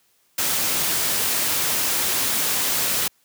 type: noise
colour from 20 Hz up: white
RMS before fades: -22 dBFS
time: 0.38-3.08 s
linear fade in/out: 5 ms
effects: white hiss -63 dBFS RMS until 3.24 s + high-pass 80 Hz 12 dB/octave